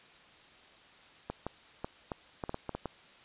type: clicks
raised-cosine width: 1 ms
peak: -21 dBFS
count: 10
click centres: 1.3 / 1.466 / 1.845 / 2.118 / 2.438 / 2.494 / 2.544 / 2.693 / 2.75 / 2.857 s
effects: white hiss -57 dBFS RMS until 3.24 s + resampled to 8000 Hz